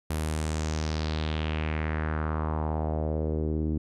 sawtooth tone with low-pass filter sweep, 77.78 Hz, D#2, in tune, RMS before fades -29 dBFS, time 0.1-3.78 s, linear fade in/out 5 ms, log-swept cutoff 12000 to 290 Hz, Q 2.7, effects none

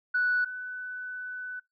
sine tone pair in turn, 1480 / 1497.2 Hz, F#6 / F#6, 0 / +20 cents, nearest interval unison, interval 20 cents, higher second, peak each -22 / -34 dBFS, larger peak first, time 0.14-0.45 / 0.45-1.6 s, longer second, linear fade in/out 10 ms, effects noise-tail reverb RT60 0.2 s tail -25 dB re dry + tanh soft clip ceiling -18 dBFS

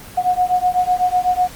sine beating tone pair, 723 / 731 Hz, F#5 / F#5, -40 / -21 cents, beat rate 8 Hz, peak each -17 / -17 dBFS, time 0.17-1.48 s, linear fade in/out 10 ms, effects pink hiss -37 dBFS RMS until 1.55 s + Opus 24 kbps

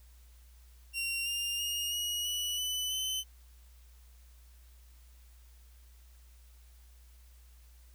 sawtooth tone with pitch steps, 2755 / 2802 / 2849 / 2897 / 2946 / 2996 / 3046 Hz, F7 / F7 / F7 / F#7 / F#7 / F#7 / F#7, -24 / +5 / +34 / -37 / -8 / +21 / +50 cents, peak -29 dBFS, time 0.93-3.24 s, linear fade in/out 50 ms, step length 330 ms, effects added 60 Hz sine -54 dBFS peak until 7.94 s + white hiss -66 dBFS RMS until 7.94 s

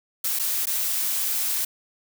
blue noise with dropouts, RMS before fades -25 dBFS, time 0.24-1.65 s, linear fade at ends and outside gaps 5 ms, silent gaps 0.39-0.395 / 0.657-0.669 s, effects none

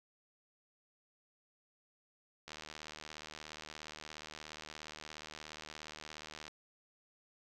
click train, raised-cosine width 0.2 ms, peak -29 dBFS, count 309, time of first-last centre 2.48-6.48 s, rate 77 Hz, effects none

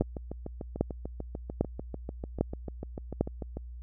two click trains, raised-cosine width 2 ms, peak -23 / -11 dBFS, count 25 / 5, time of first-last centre 0.02-3.57 / 0.01-3.21 s, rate 6.76 / 1.25 Hz, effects added 60 Hz sine -40 dBFS peak until 3.82 s

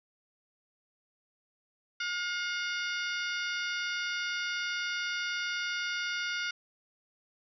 harmonic tone with a mistuned harmonic, 714 Hz, F5, 38 cents sharp, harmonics 2 / 3 / 4 / 5 / 6 / 7 / 8, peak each -34 / -38 / -40 / -42 / -44 / -45 / -46 dBFS, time 2-6.51 s, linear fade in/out 5 ms, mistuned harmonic 6, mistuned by +100 cents, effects none

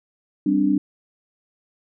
sine chord, G suspended fourth, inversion none, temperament equal, 196 / 261.6 / 293.7 Hz, G3 / C4 / D4, 0 / 0 / 0 cents, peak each -22 / -23 / -18 dBFS, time 0.46-0.78 s, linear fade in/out 5 ms, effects none

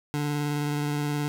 25% pulse tone with vibrato, 146.83 Hz, D3, in tune, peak -22 dBFS, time 0.14-1.28 s, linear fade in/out 0 ms, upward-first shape sine, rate 19 Hz, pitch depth 19 cents each way, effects none

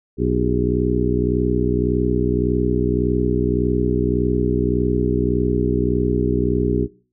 harmonic tone with a mistuned harmonic, 61.74 Hz, B1, in tune, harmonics 1 / 2 / 3 / 4 / 5 / 6 / 7, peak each -24 / -24 / -24 / -24 / -24 / -24 / -24 dBFS, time 0.17-6.88 s, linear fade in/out 50 ms, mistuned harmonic 7, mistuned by -89 cents, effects noise-tail reverb RT60 0.4 s tail -21 dB re dry

